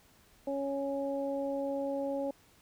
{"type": "harmonic tone", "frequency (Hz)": 277.2, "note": "C#4", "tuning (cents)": 0, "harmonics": [1, 2, 3], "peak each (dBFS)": [-36, -33, -43], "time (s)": [0.47, 2.31], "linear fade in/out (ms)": 5, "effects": ["pink hiss -63 dBFS RMS until 2.61 s"]}